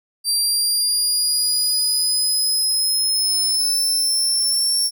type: linear sweep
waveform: 25% pulse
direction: up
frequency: 4699 to 5470 Hz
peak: -12 dBFS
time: 0.24-4.91 s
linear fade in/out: 50 ms
effects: none